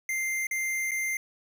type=tone with dropouts; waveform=square; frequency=2093 Hz; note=C7; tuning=in tune; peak=-28 dBFS; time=0.09-1.17 s; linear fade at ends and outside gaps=2 ms; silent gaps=0.469-0.511 / 0.91-0.916 s; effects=none